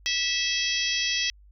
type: harmonic tone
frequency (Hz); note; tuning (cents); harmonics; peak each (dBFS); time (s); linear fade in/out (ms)
653; E5; -17; 3 / 4 / 5 / 6 / 7 / 8 / 9; -32 / -30 / -29 / -35 / -34 / -31 / -34; 0.06-1.3; 0
effects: added 50 Hz sine -50 dBFS peak until 1.51 s